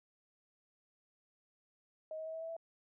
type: tone with pitch steps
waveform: sine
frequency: 629 / 635.2 / 641.5 / 647.8 / 654.2 / 660.7 Hz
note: D#5 / D#5 / E5 / E5 / E5 / E5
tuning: +19 / +36 / -47 / -30 / -13 / +4 cents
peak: -40 dBFS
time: 2.11-2.566 s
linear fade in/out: 2 ms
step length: 76 ms
effects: none